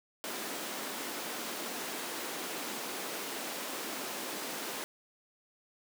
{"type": "high-pass noise", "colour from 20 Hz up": "pink", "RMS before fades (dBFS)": -39, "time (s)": [0.24, 4.84], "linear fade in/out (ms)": 0, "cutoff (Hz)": 240, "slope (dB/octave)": 24, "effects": []}